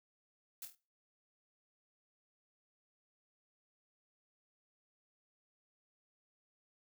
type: noise with echo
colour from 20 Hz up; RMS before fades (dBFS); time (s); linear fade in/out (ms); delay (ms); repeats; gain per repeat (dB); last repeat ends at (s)
blue; -45; 0.62-0.65; 2; 25; 4; -6; 0.75
effects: noise-tail reverb RT60 0.3 s tail -17 dB re dry